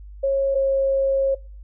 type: tone pair in turn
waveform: sine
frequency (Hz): 546 / 541.9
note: C#5 / C#5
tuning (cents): -26 / -39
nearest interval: unison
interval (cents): 13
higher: first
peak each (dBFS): -17 / -16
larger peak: second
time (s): 0.23-0.55 / 0.55-1.35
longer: second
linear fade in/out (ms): 10
effects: noise-tail reverb RT60 0.4 s tail -25 dB re dry + added 50 Hz sine -37 dBFS peak until 1.63 s